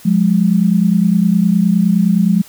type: tone pair together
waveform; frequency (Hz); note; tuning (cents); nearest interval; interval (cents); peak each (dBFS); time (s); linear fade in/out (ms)
sine; 177.99 / 207.7; F3 / G#3; +33 / 0; minor third; 267; -12; 0.05-2.42; 10
effects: white hiss -41 dBFS RMS until 2.48 s